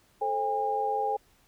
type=tone cluster; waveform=sine; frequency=437.3 / 532 / 810 Hz; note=A4 / C5 / G#5; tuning=-11 / +29 / -43 cents; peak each=-32 / -35 / -27 dBFS; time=0.21-1.17 s; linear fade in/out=10 ms; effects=pink hiss -64 dBFS RMS until 1.47 s